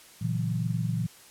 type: chord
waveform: sine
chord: F# dominant seventh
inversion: first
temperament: equal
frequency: 116.54 / 138.59 / 164.81 / 185 Hz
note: A#2 / C#3 / E3 / F#3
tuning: 0 / 0 / 0 / 0 cents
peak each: -29 / -35 / -30 / -35 dBFS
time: 0.21-1.07 s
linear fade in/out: 10 ms
effects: white hiss -52 dBFS RMS until 1.3 s + low-pass 12000 Hz 12 dB/octave

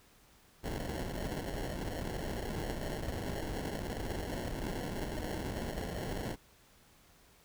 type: noise with sample-and-hold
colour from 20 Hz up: pink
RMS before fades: -38 dBFS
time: 0.63-6.36 s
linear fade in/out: 20 ms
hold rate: 1225 Hz
effects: pink hiss -63 dBFS RMS until 7.44 s

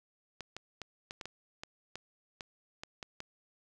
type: clicks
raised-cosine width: 0.2 ms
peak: -24 dBFS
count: 12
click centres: 0.407 / 0.566 / 0.817 / 1.109 / 1.212 / 1.256 / 1.635 / 1.956 / 2.408 / 2.835 / 3.028 / 3.204 s
effects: none

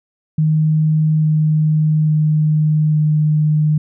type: tone with pitch steps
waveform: sine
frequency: 155.56 / 154.57 / 153.6 / 152.62 Hz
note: D#3 / D#3 / D#3 / D#3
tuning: 0 / -11 / -22 / -33 cents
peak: -11 dBFS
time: 0.38-3.78 s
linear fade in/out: 5 ms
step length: 850 ms
effects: none

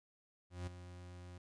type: tone with ADSR envelope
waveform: 40% pulse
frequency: 89.2 Hz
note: F2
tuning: 37 cents sharp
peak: -38 dBFS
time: 0.5-1.38 s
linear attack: 170 ms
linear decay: 11 ms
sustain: -11 dB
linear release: 5 ms
effects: resampled to 22050 Hz

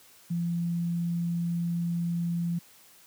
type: tone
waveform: sine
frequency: 171 Hz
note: F3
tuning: 36 cents flat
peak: -26 dBFS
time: 0.3-2.59 s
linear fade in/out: 10 ms
effects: white hiss -56 dBFS RMS until 3.06 s + high-pass 80 Hz 12 dB/octave

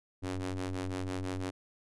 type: ring-modulated tone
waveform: sawtooth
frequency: 92.5 Hz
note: F#2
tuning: in tune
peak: -27 dBFS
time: 0.22-1.51 s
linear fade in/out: 20 ms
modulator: 188 Hz
effects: resampled to 24000 Hz

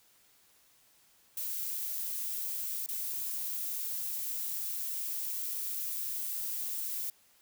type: noise with dropouts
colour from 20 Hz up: violet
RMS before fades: -36 dBFS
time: 1.37-7.1 s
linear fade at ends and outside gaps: 2 ms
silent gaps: 2.862-2.887 s
effects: white hiss -65 dBFS RMS until 7.41 s

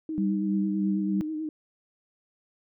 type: tone with vibrato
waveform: sine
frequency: 311.1 Hz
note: D#4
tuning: in tune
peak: -29 dBFS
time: 0.09-1.49 s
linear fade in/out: 2 ms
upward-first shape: sine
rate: 9.2 Hz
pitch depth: 39 cents each way
type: tone with tremolo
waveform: sine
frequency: 196 Hz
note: G3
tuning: in tune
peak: -23 dBFS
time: 0.18-1.21 s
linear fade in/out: 0 ms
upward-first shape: sine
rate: 3.2 Hz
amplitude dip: 35%
effects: none

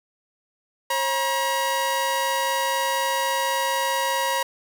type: tone pair together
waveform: sawtooth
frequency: 539.4 / 955 Hz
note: C#5 / A#5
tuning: -47 / +42 cents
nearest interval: minor seventh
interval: 989 cents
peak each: -23 / -19 dBFS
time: 0.9-4.43 s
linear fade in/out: 5 ms
effects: none

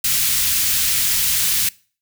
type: band-stop noise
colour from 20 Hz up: white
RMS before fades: -18 dBFS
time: 0.04-1.69 s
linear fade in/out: 5 ms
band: 140 to 2100 Hz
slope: 12 dB/octave
effects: noise-tail reverb RT60 0.4 s tail -23 dB re dry

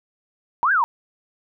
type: linear two-way sweep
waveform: sine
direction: up then down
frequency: 880 to 1661.2 to 880 Hz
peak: -15 dBFS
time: 0.63-0.84 s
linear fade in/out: 0 ms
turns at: 0.72 s
effects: none

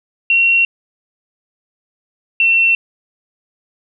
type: tone pair in turn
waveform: sine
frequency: 2734 / 2704 Hz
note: F7 / E7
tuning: -37 / +43 cents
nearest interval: unison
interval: 20 cents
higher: first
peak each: -9 dBFS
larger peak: neither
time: 0.3-0.65 / 2.4-2.75 s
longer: neither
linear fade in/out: 2 ms
effects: none

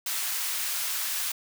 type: high-pass noise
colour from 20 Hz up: white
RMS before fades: -30 dBFS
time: 0.06-1.32 s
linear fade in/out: 5 ms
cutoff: 1100 Hz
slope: 12 dB/octave
effects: none

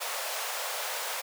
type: high-pass noise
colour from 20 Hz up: pink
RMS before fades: -34 dBFS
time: 0-1.22 s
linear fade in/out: 20 ms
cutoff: 500 Hz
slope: 48 dB/octave
effects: none

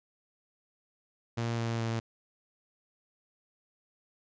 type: tone with pitch steps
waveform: sawtooth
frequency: 116.54 / 115.33 / 114.14 Hz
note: A#2 / A#2 / A#2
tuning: 0 / -18 / -36 cents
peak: -26 dBFS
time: 1.37-2 s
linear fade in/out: 10 ms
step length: 210 ms
effects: resampled to 16000 Hz

